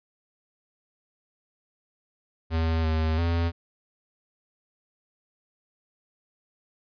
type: tone with pitch steps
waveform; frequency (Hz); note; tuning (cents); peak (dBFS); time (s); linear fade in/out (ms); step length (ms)
square; 81.3 / 79.5 / 84.4; E2 / D#2 / E2; -23 / +38 / +41; -23; 2.5-3.52; 50; 340
effects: resampled to 11025 Hz

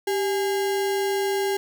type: tone with sample-and-hold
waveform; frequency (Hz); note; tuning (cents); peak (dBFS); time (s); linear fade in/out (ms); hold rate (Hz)
sine; 392; G4; 0; -21; 0.07-1.57; 5; 1225
effects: none

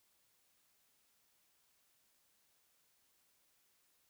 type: silence
effects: white hiss -75 dBFS RMS until 4.09 s

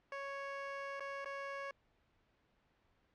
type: tone with dropouts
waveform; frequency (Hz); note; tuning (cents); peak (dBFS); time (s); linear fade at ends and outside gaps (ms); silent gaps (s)
15% pulse; 554.4; C#5; 0; -35; 0.12-1.71; 2; 0.997-1.005 / 1.246-1.257
effects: pink hiss -75 dBFS RMS until 3.14 s + low-pass 3000 Hz 12 dB/octave

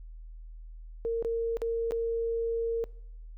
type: tone with dropouts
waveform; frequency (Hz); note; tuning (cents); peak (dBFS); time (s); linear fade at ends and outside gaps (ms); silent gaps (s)
sine; 460; A#4; -23; -27; 1.05-2.84; 0; 1.225-1.248 / 1.57-1.618 / 1.909-1.92
effects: noise-tail reverb RT60 0.8 s tail -22 dB re dry + added 40 Hz sine -42 dBFS peak until 3.37 s

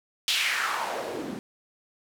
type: noise with band-pass filter sweep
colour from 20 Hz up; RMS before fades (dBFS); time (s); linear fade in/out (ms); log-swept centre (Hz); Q
white; -29; 0.28-1.39; 0; 3600 to 210; 2.6
effects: none

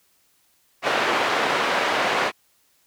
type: band-pass noise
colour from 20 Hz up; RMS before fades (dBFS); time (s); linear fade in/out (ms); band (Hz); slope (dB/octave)
pink; -22; 0.82-2.32; 50; 490 to 2600; 12
effects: white hiss -63 dBFS RMS until 2.86 s

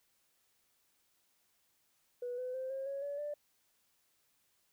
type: tone with pitch steps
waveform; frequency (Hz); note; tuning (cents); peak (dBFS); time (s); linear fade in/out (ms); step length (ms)
sine; 489.6 / 504.8 / 520.5 / 536.7 / 553.4 / 570.6 / 588.3; B4 / B4 / C5 / C5 / C#5 / C#5 / D5; -15 / +38 / -9 / +44 / -3 / +50 / +3; -36; 2.22-3.34; 5; 160
effects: tanh soft clip ceiling -32 dBFS + white hiss -75 dBFS RMS until 4.72 s

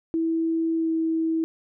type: tone with pitch glide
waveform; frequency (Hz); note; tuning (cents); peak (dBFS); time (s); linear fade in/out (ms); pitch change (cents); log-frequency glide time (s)
sine; 327 to 324; E4 to E4; -14 to -30; -21; 0.14-1.44; 0; -16; 0.76-0.9
effects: none

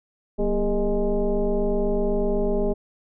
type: tone with frequency modulation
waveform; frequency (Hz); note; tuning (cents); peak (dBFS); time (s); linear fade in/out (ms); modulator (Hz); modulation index
sine; 190; F#3; +46; -19; 0.38-2.74; 20; 214; 1.9
effects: none

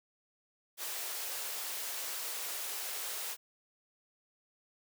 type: high-pass noise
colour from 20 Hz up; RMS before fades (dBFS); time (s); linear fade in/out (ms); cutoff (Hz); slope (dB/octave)
white; -39; 0.77-3.37; 50; 390; 24
effects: none

